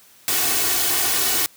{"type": "noise with comb filter", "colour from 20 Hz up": "white", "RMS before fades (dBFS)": -20, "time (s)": [0.28, 1.46], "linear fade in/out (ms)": 0, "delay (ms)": 2.7, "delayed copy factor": 0.8, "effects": ["white hiss -51 dBFS RMS until 1.56 s", "high-pass 80 Hz 12 dB/octave"]}